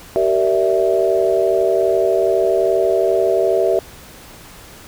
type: chord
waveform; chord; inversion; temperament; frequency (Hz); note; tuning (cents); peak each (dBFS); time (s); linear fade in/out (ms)
sine; E half-diminished seventh; first; equal with one note detuned; 383.7 / 466.2 / 587.3 / 659.3; G4 / Bb4 / D5 / E5; -37 / 0 / 0 / 0; -17 / -20 / -21 / -17; 0.16-3.79; 0
effects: pink hiss -40 dBFS RMS until 4.87 s